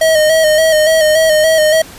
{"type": "tone with vibrato", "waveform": "square", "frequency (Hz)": 628, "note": "D#5", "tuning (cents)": 16, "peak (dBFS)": -8, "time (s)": [0.01, 1.82], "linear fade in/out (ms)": 5, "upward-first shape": "square", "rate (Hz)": 3.5, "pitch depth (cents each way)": 37, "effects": ["pink hiss -34 dBFS RMS until 1.98 s", "resampled to 32000 Hz"]}